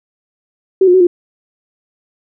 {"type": "tone with pitch steps", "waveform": "sine", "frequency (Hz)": [380.5, 358, 373.8, 352], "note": ["F#4", "F4", "F#4", "F4"], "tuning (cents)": [48, 43, 18, 14], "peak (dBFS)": -5, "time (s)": [0.81, 1.07], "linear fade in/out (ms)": 5, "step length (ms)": 65, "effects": []}